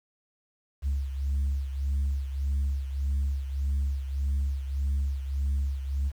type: beating tone pair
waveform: sine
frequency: 68.8 / 70.5 Hz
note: C#2 / C#2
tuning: -12 / +30 cents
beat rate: 1.7 Hz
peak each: -25 / -31 dBFS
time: 0.82-6.12 s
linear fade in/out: 50 ms
effects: tanh soft clip ceiling -22 dBFS + 9-bit